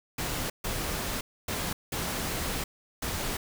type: noise bursts at uneven times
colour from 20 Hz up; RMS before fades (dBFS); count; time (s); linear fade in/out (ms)
pink; -32; 5; 0.18-0.5 / 0.64-1.21 / 1.48-1.73 / 1.92-2.64 / 3.02-3.37; 5
effects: none